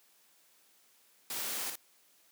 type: noise with echo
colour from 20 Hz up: white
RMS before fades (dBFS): -38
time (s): 1.3-1.7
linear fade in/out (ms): 2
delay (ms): 57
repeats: 1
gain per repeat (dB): -4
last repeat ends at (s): 1.757
effects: white hiss -66 dBFS RMS until 2.31 s + high-pass 200 Hz 12 dB/octave